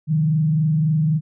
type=tone with frequency modulation; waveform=sine; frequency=155.56 Hz; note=D#3; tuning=in tune; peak=-15 dBFS; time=0.07-1.21 s; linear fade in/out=50 ms; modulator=23.7 Hz; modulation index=0.47; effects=none